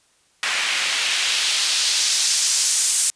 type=noise with band-pass filter sweep; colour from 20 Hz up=white; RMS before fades=-20 dBFS; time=0.43-3.1 s; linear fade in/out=0 ms; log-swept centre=2000 to 8300 Hz; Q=1.3; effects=white hiss -60 dBFS RMS until 3.15 s + resampled to 22050 Hz